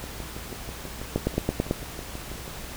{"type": "two click trains", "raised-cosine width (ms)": 2, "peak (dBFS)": [-23, -9], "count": [16, 6], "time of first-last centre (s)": [[0.04, 2.479], [1.16, 1.711]], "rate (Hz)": [6.15, 9.08], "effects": ["added 60 Hz sine -43 dBFS peak until 2.76 s", "pink hiss -39 dBFS RMS until 2.76 s"]}